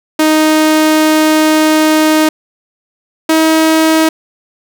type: tone pair in turn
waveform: sawtooth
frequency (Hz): 311.1 / 318.7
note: D#4 / D#4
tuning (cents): 0 / +42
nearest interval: unison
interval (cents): 42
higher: second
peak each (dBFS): -3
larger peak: neither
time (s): 0.19-2.29 / 3.29-4.09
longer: first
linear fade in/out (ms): 5
effects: none